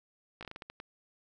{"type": "slowing click train", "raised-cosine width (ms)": 0.3, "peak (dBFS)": -27, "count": 9, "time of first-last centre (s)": [0.41, 0.801], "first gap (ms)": 17, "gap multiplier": 1.29, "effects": []}